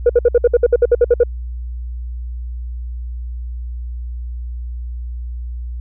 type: tone bursts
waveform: sine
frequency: 480.6 Hz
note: B4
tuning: 47 cents flat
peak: -5 dBFS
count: 13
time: 0.06-1.235 s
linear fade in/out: 5 ms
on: 35 ms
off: 60 ms
effects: tanh soft clip ceiling -4 dBFS + added 60 Hz sine -23 dBFS peak until 5.8 s